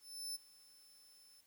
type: tone with ADSR envelope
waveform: 25% pulse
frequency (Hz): 5280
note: E8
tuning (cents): +2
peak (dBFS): -35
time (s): 0-1.41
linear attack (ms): 350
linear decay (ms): 20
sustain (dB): -22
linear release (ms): 6
effects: white hiss -72 dBFS RMS until 1.46 s